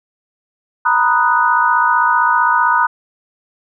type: chord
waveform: sine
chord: B major seventh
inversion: third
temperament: equal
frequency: 932.3 / 987.8 / 1244.5 / 1480 Hz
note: A#5 / B5 / D#6 / F#6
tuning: 0 / 0 / 0 / 0 cents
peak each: -16 dBFS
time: 0.85-2.87 s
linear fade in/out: 10 ms
effects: none